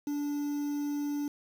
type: tone with quantisation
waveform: triangle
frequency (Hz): 290.2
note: D4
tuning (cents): -21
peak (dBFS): -28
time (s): 0.07-1.28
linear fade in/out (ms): 2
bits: 8
effects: none